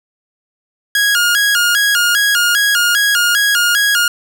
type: tone with vibrato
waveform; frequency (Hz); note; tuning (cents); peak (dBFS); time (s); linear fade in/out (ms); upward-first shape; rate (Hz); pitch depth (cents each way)
sawtooth; 1534; G6; -38; -7; 0.95-4.08; 2; square; 2.5; 130
effects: none